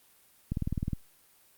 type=click train; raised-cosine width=5 ms; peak=-18 dBFS; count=9; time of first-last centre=0.52-0.932 s; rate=19.4 Hz; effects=white hiss -62 dBFS RMS until 1.57 s + Opus 32 kbps